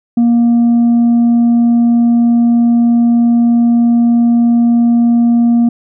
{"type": "tone with tanh clipping", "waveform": "sine", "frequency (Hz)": 235.8, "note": "A#3", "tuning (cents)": 20, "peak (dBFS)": -7, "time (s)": [0.17, 5.69], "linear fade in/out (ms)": 5, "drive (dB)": 2, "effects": []}